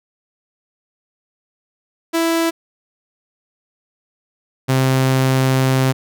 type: tone pair in turn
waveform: sawtooth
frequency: 330.8 / 131.59 Hz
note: E4 / C3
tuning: +6 / +10 cents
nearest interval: octave + major third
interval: 1596 cents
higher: first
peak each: -11 / -9 dBFS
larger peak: second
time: 2.13-2.51 / 4.68-5.93 s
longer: second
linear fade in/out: 20 ms
effects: none